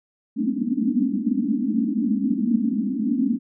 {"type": "band-pass noise", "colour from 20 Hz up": "white", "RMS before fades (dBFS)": -22, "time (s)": [0.36, 3.39], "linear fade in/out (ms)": 50, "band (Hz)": [200, 290], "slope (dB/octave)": 96, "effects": []}